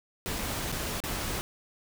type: noise with dropouts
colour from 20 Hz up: pink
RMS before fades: -33 dBFS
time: 0.26-1.41 s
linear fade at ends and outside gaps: 0 ms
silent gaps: 0.385-0.388 / 0.718-0.724 / 1.003-1.038 s
effects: none